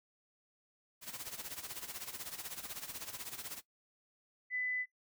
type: noise with tremolo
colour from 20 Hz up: white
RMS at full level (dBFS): -42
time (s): 1.01-3.62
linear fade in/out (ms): 50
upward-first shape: sine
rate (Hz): 16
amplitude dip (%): 75
type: tone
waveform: sine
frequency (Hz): 2002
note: B6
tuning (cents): +23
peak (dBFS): -34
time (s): 4.5-4.86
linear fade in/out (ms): 50
effects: noise-tail reverb RT60 0.1 s tail -18 dB re dry